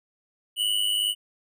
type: tone pair together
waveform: square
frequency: 2904 / 3006 Hz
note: F#7 / F#7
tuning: -33 / +27 cents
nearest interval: minor second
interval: 60 cents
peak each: -26 dBFS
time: 0.56-1.15 s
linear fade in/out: 50 ms
effects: none